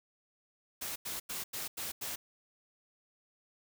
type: noise bursts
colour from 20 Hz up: white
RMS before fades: -39 dBFS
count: 6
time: 0.81-2.16 s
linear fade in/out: 10 ms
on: 150 ms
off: 90 ms
effects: none